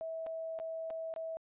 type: tone with dropouts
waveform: sine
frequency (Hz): 650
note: E5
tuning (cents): -24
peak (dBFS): -37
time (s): 0.01-1.37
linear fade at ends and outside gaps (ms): 0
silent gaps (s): 0.264-0.268 / 0.589-0.599 / 0.902-0.906 / 1.139-1.162
effects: resampled to 8000 Hz